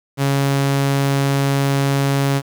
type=tone; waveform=sawtooth; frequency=138.59 Hz; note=C#3; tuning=in tune; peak=-11 dBFS; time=0.17-2.42 s; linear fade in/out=50 ms; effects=7-bit